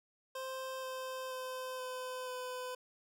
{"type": "tone with pitch steps", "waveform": "25% pulse", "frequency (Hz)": [523.3, 518.5, 513.7, 509, 504.3], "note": ["C5", "C5", "C5", "C5", "B4"], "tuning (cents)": [0, -16, -32, -48, 36], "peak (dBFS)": -36, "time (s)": [0.35, 2.75], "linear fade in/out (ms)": 5, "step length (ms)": 480, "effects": []}